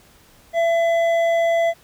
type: tone with hard clipping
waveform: triangle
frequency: 671 Hz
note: E5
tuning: 31 cents sharp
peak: -17 dBFS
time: 0.53-1.74 s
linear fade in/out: 50 ms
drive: 11 dB
effects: pink hiss -52 dBFS RMS until 1.83 s